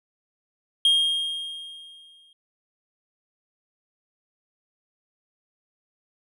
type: tone with exponential decay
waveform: triangle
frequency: 3232 Hz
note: G#7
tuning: 48 cents flat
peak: -13 dBFS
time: 0.85-2.33 s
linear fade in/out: 2 ms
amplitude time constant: 320 ms
effects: none